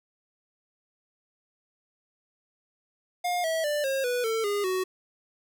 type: tone with pitch steps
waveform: square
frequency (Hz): 711 / 648.2 / 591 / 538.8 / 491.3 / 447.9 / 408.4 / 372.3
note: F5 / E5 / D5 / C#5 / B4 / A4 / G#4 / F#4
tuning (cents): +31 / -29 / +11 / -49 / -9 / +31 / -29 / +11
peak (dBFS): -26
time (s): 3.24-4.84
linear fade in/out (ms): 10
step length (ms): 200
effects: 11-bit